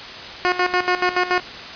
10% pulse tone with tremolo, 360.9 Hz, F#4, 43 cents flat, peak -7 dBFS, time 0.45-1.4 s, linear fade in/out 0 ms, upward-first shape square, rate 7 Hz, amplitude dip 75%, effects white hiss -33 dBFS RMS until 1.75 s + resampled to 11025 Hz

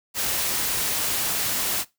white noise, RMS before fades -25 dBFS, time 0.14-1.85 s, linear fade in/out 50 ms, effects noise-tail reverb RT60 0.2 s tail -19 dB re dry

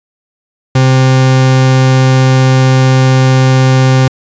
40% pulse tone, 130.81 Hz, C3, in tune, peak -4 dBFS, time 0.75-4.08 s, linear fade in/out 5 ms, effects resampled to 16000 Hz

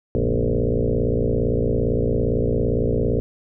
sine tone with frequency modulation, 185 Hz, F#3, in tune, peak -17 dBFS, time 0.15-3.2 s, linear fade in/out 0 ms, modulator 57.6 Hz, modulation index 5.8, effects none

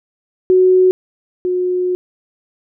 sine tone pair in turn, 370 / 362.8 Hz, F#4 / F#4, 0 / -34 cents, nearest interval unison, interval 34 cents, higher first, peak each -7 / -14 dBFS, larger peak first, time 0.5-0.91 / 1.45-1.95 s, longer second, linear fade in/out 0 ms, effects none

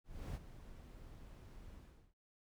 brown noise with ADSR envelope, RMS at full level -42 dBFS, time 0.04-2.14 s, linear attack 310 ms, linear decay 35 ms, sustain -12 dB, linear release 390 ms, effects none

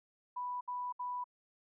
sine tone bursts, 987.8 Hz, B5, in tune, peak -36 dBFS, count 3, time 0.36-1.242 s, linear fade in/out 10 ms, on 250 ms, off 66 ms, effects none

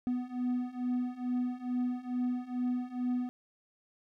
triangle beating tone pair, 246.9 / 249.2 Hz, B3 / B3, 0 / +16 cents, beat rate 2.3 Hz, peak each -33 / -31 dBFS, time 0.07-3.29 s, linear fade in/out 0 ms, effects none

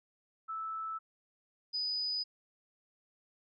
sine tone pair in turn, 1313 / 4976 Hz, E6 / D#8, -7 / -1 cents, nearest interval octave + major seventh, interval 2306 cents, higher second, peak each -36 / -32 dBFS, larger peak second, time 0.48-0.99 / 1.73-2.24 s, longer neither, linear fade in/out 20 ms, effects none

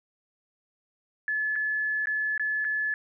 sine tone with dropouts, 1721 Hz, A6, 39 cents flat, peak -25 dBFS, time 1.28-2.94 s, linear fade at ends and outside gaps 1 ms, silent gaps 1.556-1.56 / 2.057-2.071 / 2.378-2.396 / 2.645-2.649 s, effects none

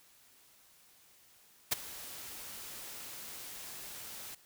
white noise with ADSR envelope, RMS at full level -27 dBFS, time 1.71-4.35 s, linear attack 15 ms, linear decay 15 ms, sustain -19 dB, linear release 6 ms, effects white hiss -63 dBFS RMS until 4.45 s

